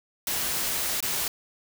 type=noise with dropouts; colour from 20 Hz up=white; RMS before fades=-28 dBFS; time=0.27-1.28 s; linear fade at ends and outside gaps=2 ms; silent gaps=1.005-1.026 s; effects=none